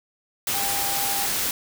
sine tone in noise, 797 Hz, G5, 28 cents sharp, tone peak -30 dBFS, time 0.54-1.26 s, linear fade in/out 2 ms, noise white, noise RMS -25 dBFS, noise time 0.47-1.51 s, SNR -8 dB, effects none

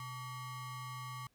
square ring-modulated tone, 507 Hz, B4, 45 cents sharp, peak -40 dBFS, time 0-1.27 s, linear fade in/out 2 ms, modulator 634 Hz, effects pink hiss -75 dBFS RMS until 1.34 s

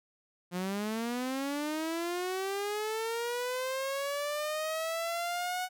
sawtooth linear sweep, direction up, 174.61 to 740 Hz, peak -28 dBFS, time 0.51-5.69 s, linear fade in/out 50 ms, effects none

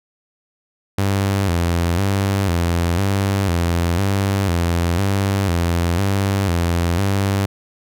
sawtooth tone with vibrato, 91.8 Hz, F#2, 13 cents flat, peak -12 dBFS, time 0.98-7.46 s, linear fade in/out 5 ms, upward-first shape square, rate 1 Hz, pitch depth 120 cents each way, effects none

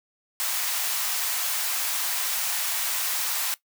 white high-pass noise, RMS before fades -27 dBFS, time 0.4-3.54 s, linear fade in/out 0 ms, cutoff 700 Hz, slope 24 dB/octave, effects noise-tail reverb RT60 0.1 s tail -17 dB re dry

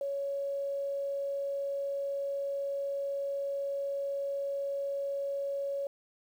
sine tone with quantisation, 558 Hz, C#5, 11 cents sharp, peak -31 dBFS, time 0.01-5.87 s, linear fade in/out 2 ms, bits 10, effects none

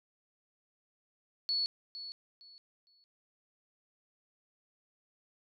sine tone with echo, 4409 Hz, C#8, 10 cents flat, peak -29 dBFS, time 1.49-1.66 s, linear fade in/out 0 ms, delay 460 ms, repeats 3, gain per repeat -12 dB, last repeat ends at 3.04 s, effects none

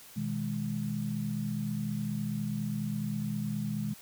sine chord, G# minor, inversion first, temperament equal with one note detuned, 123.47 / 158.1 / 207.7 Hz, B2 / D#3 / G#3, 0 / +28 / 0 cents, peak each -37 / -36 / -33 dBFS, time 0.16-3.94 s, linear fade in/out 10 ms, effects white hiss -52 dBFS RMS until 4.01 s

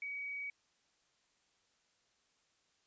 sine tone, 2264 Hz, C#7, 36 cents sharp, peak -39 dBFS, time 0.02-0.5 s, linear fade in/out 2 ms, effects white hiss -75 dBFS RMS until 2.86 s + resampled to 16000 Hz

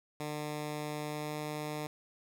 10% pulse tone with pitch glide, 150 to 150.96 Hz, D3 to D3, +37 to +48 cents, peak -28 dBFS, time 0.2-1.87 s, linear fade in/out 2 ms, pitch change +11 cents, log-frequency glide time 1.1-1.34 s, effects none

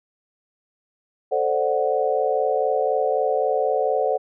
sine chord, D dominant seventh, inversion second, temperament equal, 440 / 523.3 / 587.3 / 740 Hz, A4 / C5 / D5 / F#5, 0 / 0 / 0 / 0 cents, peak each -24 / -23 / -25 / -24 dBFS, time 1.31-4.18 s, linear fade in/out 20 ms, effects none

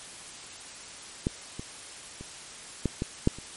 clicks, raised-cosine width 3 ms, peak -12 / -23 / -27 / -12 / -15 / -7 / -29 dBFS, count 7, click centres 1.269 / 1.595 / 2.21 / 2.857 / 3.021 / 3.274 / 3.386 s, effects white hiss -44 dBFS RMS until 3.56 s + MP3 48 kbps

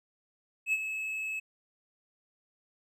triangle tone with ADSR envelope, 2589 Hz, E7, 32 cents flat, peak -22 dBFS, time 0.66-1.4 s, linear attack 69 ms, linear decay 39 ms, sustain -9 dB, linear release 11 ms, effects none

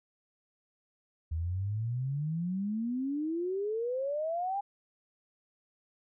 sine exponential sweep, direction up, 77.78 to 817 Hz, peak -30 dBFS, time 1.31-4.61 s, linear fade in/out 10 ms, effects none

